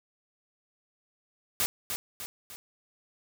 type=noise with echo; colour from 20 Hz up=white; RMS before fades=-27 dBFS; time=1.6-1.66 s; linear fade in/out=0 ms; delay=300 ms; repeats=3; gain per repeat=-6 dB; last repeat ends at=2.56 s; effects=none

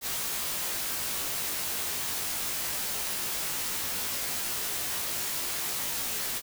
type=noise with comb filter; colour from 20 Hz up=white; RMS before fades=-32 dBFS; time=0.01-6.42 s; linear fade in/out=50 ms; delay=18 ms; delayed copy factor=-0.8; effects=none

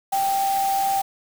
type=tone in noise; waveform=sine; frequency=784 Hz; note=G5; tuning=in tune; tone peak=-19 dBFS; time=0.12-1.02 s; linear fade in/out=10 ms; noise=white; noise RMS=-32 dBFS; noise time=0.12-1.02 s; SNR=+10 dB; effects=none

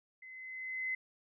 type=tone with level ramp; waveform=sine; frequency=2044 Hz; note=C7; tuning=41 cents flat; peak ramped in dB=-49 to -32 dBFS; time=0.22-0.95 s; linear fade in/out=5 ms; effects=none

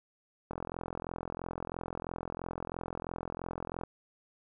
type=click train; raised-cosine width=1 ms; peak=-23 dBFS; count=144; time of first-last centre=0.51-3.836 s; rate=43 Hz; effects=none

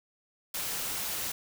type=noise; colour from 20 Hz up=white; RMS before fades=-34 dBFS; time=0.54-1.32 s; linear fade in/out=5 ms; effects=none

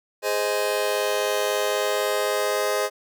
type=chord; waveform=sawtooth; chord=Ab major; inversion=none; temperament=just; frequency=415.3 / 519.1 / 623 Hz; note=Ab4 / C5 / Eb5; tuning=0 / -14 / +2 cents; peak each=-22 dBFS; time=0.22-2.9 s; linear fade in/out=50 ms; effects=none

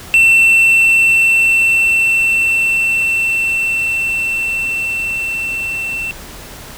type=tone with level ramp; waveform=triangle; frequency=2690 Hz; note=E7; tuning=34 cents sharp; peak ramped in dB=-4 to -17 dBFS; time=0.14-6.11 s; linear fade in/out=0 ms; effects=pink hiss -33 dBFS RMS until 6.77 s

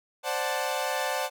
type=chord; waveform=sawtooth; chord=D dominant seventh; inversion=third; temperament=equal; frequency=523.3 / 587.3 / 740 / 880 Hz; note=C5 / D5 / F#5 / A5; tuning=0 / 0 / 0 / 0 cents; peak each=-29 dBFS; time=0.23-1.3 s; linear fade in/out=50 ms; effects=none

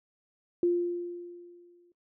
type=tone with exponential decay; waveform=sine; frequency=349.2 Hz; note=F4; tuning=in tune; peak=-20 dBFS; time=0.63-1.92 s; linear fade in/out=2 ms; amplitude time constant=280 ms; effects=noise-tail reverb RT60 0.1 s tail -17 dB re dry

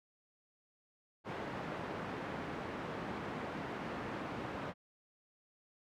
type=band-pass noise; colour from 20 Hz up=pink; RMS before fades=-42 dBFS; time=1.24-4.74 s; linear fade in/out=50 ms; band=150 to 1700 Hz; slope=12 dB/octave; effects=none

